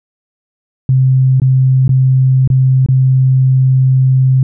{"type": "tone with dropouts", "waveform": "sine", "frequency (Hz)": 130.9, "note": "C3", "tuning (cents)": 1, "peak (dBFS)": -6, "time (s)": [0.89, 4.43], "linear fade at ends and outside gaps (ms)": 2, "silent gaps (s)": [[1.4, 1.418], [1.879, 1.892], [2.476, 2.501], [2.862, 2.886]], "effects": []}